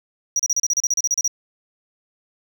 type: tone bursts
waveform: triangle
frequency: 5780 Hz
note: F#8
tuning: 41 cents flat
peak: -15 dBFS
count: 14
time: 0.36-1.278 s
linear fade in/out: 2 ms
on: 34 ms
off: 34 ms
effects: none